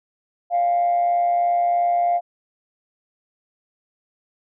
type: tone with amplitude modulation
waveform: sine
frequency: 698.5 Hz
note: F5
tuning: in tune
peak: -13 dBFS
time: 0.5-2.21 s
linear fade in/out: 50 ms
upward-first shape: sine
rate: 123 Hz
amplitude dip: 45%
effects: tanh soft clip ceiling -12 dBFS